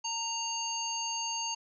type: harmonic tone with a mistuned harmonic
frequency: 920 Hz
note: A#5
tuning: 23 cents flat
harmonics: 1 / 3 / 5 / 7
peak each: -37 / -39 / -38 / -36 dBFS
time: 0.04-1.55 s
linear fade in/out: 10 ms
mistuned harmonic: 3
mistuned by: +22 cents
effects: none